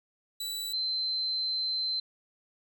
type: tone pair in turn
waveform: sawtooth / sine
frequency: 3951 / 4090 Hz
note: B7 / C8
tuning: 0 / -40 cents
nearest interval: minor second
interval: 60 cents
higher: second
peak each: -30 / -28 dBFS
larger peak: second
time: 0.4-0.73 / 0.73-2 s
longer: second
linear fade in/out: 5 ms
effects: none